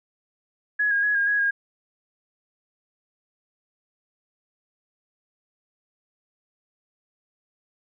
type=tone with pitch steps; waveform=sine; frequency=1683 / 1629 / 1678 / 1621 / 1664 / 1627 Hz; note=G#6 / G#6 / G#6 / G#6 / G#6 / G#6; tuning=+23 / -34 / +17 / -42 / +3 / -36 cents; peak=-19 dBFS; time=0.79-1.51 s; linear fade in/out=10 ms; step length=120 ms; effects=none